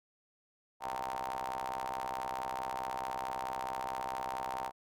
sawtooth ring-modulated tone, 64.6 Hz, C2, 21 cents flat, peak -29 dBFS, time 0.8-4.72 s, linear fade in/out 50 ms, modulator 847 Hz, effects none

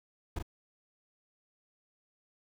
brown noise with echo, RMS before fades -34 dBFS, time 0.36-0.39 s, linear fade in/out 5 ms, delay 36 ms, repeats 1, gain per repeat -4 dB, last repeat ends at 0.426 s, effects none

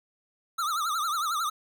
square tone with vibrato, 1272 Hz, D#6, 38 cents sharp, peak -27 dBFS, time 0.58-1.5 s, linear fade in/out 10 ms, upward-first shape triangle, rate 11 Hz, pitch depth 170 cents each way, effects none

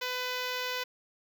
5% pulse tone with notch filter, 501 Hz, B4, 25 cents sharp, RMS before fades -34 dBFS, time 0.01-0.84 s, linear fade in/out 10 ms, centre 9000 Hz, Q 0.5, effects none

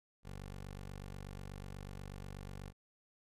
15% pulse tone, 48.2 Hz, G1, 28 cents flat, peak -39 dBFS, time 0.23-2.73 s, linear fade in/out 50 ms, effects resampled to 32000 Hz

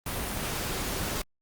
sine tone in noise, 385 Hz, G4, 31 cents flat, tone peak -42 dBFS, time 0.69-1.01 s, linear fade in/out 5 ms, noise pink, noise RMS -32 dBFS, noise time 0.06-1.22 s, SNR -13 dB, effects Opus 32 kbps

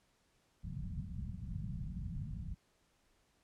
white low-pass noise, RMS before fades -42 dBFS, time 0.63-2.55 s, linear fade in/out 20 ms, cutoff 190 Hz, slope 48 dB/octave, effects pink hiss -74 dBFS RMS until 3.43 s + low-pass 10000 Hz 12 dB/octave

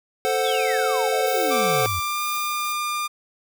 square chord, F# diminished, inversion first, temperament equal, 440 / 523.3 / 740 Hz, A4 / C5 / F#5, 0 / 0 / 0 cents, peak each -25 dBFS, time 0.25-1.86 s, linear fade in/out 0 ms
sine exponential sweep, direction down, 3750 to 82.41 Hz, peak -28 dBFS, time 0.44-2 s, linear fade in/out 10 ms
violet noise with tremolo, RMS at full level -33 dBFS, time 1.26-2.73 s, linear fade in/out 10 ms, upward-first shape sine, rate 2.1 Hz, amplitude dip 45%
sawtooth tone with pitch glide, 1173 to 1201.1 Hz, D6 to D6, -2 to +39 cents, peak -20 dBFS, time 1.5-3.08 s, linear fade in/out 20 ms, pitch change +41 cents, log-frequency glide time 1.86-2.24 s
effects none

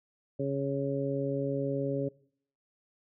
harmonic tone, 138.59 Hz, C#3, in tune, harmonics 1 / 2 / 3 / 4, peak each -34 / -34 / -34 / -34 dBFS, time 0.39-2.09 s, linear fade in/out 10 ms, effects noise-tail reverb RT60 0.6 s tail -22 dB re dry

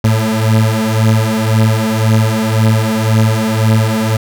30% pulse beating tone pair, 109.3 / 111.2 Hz, A2 / A2, -11 / +19 cents, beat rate 1.9 Hz, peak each -10 dBFS, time 0.04-4.17 s, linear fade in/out 5 ms, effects none

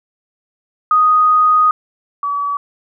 sine tone pair in turn, 1244.5 / 1142.5 Hz, D#6 / D6, 0 / -48 cents, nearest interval minor second, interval 148 cents, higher first, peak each -8 / -16 dBFS, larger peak first, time 0.91-1.71 / 2.23-2.57 s, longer first, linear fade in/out 2 ms, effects none

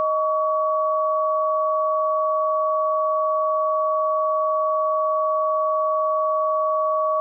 sine tone pair together, 624.5 / 1129 Hz, D#5 / C#6, +6 / +31 cents, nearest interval minor seventh, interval 1025 cents, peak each -21 dBFS, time 0-7.2 s, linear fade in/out 0 ms, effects none

